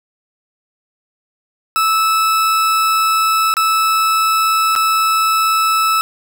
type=tone with dropouts; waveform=40% pulse; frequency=1309 Hz; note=E6; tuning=13 cents flat; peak=-11 dBFS; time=1.76-6.01 s; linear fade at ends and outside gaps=0 ms; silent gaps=3.54-3.568 / 4.753-4.761 s; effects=none

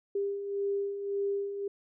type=beating tone pair; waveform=sine; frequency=398.3 / 400.1 Hz; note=G4 / G4; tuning=+28 / +35 cents; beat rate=1.8 Hz; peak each=-38 / -30 dBFS; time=0.15-1.68 s; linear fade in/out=5 ms; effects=none

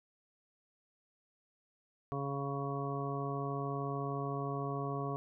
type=harmonic tone; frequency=139.5 Hz; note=C#3; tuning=11 cents sharp; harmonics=1 / 2 / 3 / 4 / 5 / 7 / 8; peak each=-38 / -43 / -41 / -49 / -43 / -49 / -42 dBFS; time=2.12-5.16 s; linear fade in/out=0 ms; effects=none

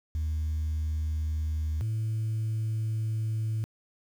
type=tone pair in turn; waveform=sine; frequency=77.78 / 110 Hz; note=D#2 / A2; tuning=0 / 0 cents; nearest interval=tritone; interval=600 cents; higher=second; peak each=-25 dBFS; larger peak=neither; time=0.15-1.81 / 1.81-3.64 s; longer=second; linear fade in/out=0 ms; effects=tanh soft clip ceiling -25 dBFS + 9-bit

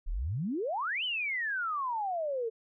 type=exponential two-way sweep; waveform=sine; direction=up then down; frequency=30.29 to 3100 to 437 Hz; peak=-30 dBFS; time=0.06-2.5 s; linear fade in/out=20 ms; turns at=1.04 s; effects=none

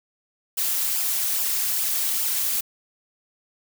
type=noise with flanger; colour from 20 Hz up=blue; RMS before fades=-24 dBFS; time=0.57-2.61 s; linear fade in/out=10 ms; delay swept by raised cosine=0.48 to 4.08 ms; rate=2.4 Hz; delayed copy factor=-0.5; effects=none

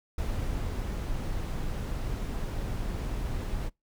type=noise with ADSR envelope; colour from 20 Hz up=brown; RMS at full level=-30 dBFS; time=0.18-3.7 s; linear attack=4 ms; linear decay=470 ms; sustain=-2 dB; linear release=29 ms; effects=noise-tail reverb RT60 0.2 s tail -26 dB re dry

